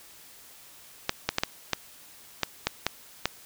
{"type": "clicks", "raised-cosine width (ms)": 0.2, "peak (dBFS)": -6, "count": 9, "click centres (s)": [1.094, 1.29, 1.384, 1.435, 1.733, 2.433, 2.67, 2.866, 3.256], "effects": ["white hiss -51 dBFS RMS until 3.45 s"]}